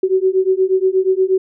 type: beating tone pair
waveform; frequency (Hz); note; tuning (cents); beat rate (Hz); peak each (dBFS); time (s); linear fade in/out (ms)
sine; 373.2 / 381.6; F#4 / G4; +15 / -47; 8.4; -15; 0.03-1.38; 5
effects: none